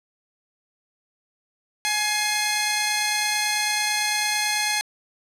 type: tone pair together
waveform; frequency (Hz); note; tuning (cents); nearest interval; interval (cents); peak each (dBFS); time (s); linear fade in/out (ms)
10% pulse; 841 / 2117; G#5 / C7; +22 / +20; octave + major third; 1598; -15; 1.85-4.81; 0
effects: low-pass 10000 Hz 12 dB/octave

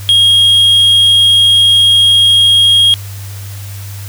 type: tone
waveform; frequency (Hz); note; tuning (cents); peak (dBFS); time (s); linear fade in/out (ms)
triangle; 3263; G#7; -31; -3; 0.09-2.94; 0
effects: added 99 Hz sine -23 dBFS peak until 4.08 s + white hiss -33 dBFS RMS until 4.08 s

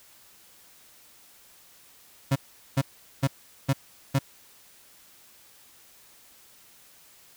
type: tone bursts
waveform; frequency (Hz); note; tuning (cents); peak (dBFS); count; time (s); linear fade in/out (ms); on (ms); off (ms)
35% pulse; 136.4; C#3; -28; -18; 5; 2.31-4.19; 10; 48; 410
effects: white hiss -55 dBFS RMS until 7.36 s

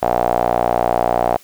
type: tone with band-pass filter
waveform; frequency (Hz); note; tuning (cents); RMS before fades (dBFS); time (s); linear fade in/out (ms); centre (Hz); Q
sawtooth; 60.1; B1; -46; -17; 0.02-1.37; 5; 710; 4.6
effects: white hiss -47 dBFS RMS until 1.43 s

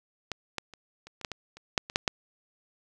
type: clicks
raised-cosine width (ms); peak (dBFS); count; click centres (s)
0.2; -15 / -14 / -29 / -29 / -27 / -13 / -19 / -30 / -6 / -22 / -6 / -7; 12; 0.317 / 0.583 / 0.737 / 1.07 / 1.213 / 1.248 / 1.317 / 1.57 / 1.778 / 1.899 / 1.959 / 2.078
effects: none

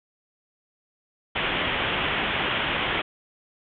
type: low-pass noise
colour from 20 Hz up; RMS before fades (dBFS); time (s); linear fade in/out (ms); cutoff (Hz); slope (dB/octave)
white; -26; 1.35-3.02; 10; 3400; 96
effects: none

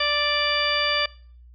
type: harmonic tone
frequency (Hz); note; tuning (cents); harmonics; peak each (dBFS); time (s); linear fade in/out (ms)
587.3; D5; 0; 1 / 2 / 3 / 4 / 5 / 6 / 8; -28 / -28 / -28 / -28 / -28 / -28 / -28; 0-1.06; 5
effects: noise-tail reverb RT60 0.5 s tail -22 dB re dry + added 60 Hz sine -45 dBFS peak until 1.54 s

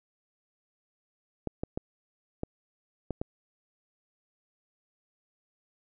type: clicks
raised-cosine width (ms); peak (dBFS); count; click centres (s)
2; -18; 6; 1.473 / 1.635 / 1.775 / 2.434 / 3.107 / 3.215
effects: none

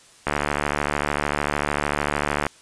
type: click train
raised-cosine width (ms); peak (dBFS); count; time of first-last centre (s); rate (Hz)
0.5; -6; 162; 0.27-2.466; 73.3
effects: white hiss -51 dBFS RMS until 2.61 s + resampled to 22050 Hz

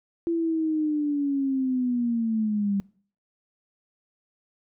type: linear sweep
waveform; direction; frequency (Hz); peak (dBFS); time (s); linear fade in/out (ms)
sine; down; 338.3 to 196; -22; 0.27-2.8; 0
effects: noise-tail reverb RT60 0.5 s tail -24 dB re dry

